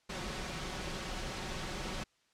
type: noise with comb filter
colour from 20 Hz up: pink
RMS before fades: -39 dBFS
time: 0.09-2.04 s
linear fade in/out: 10 ms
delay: 5.4 ms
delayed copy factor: +0.5
effects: white hiss -72 dBFS RMS until 2.33 s + low-pass 6000 Hz 12 dB/octave